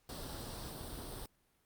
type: noise with comb filter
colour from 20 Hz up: pink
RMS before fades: -45 dBFS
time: 0.09-1.26 s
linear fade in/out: 2 ms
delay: 0.22 ms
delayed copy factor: +0.6
effects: pink hiss -74 dBFS RMS until 1.65 s + Opus 48 kbps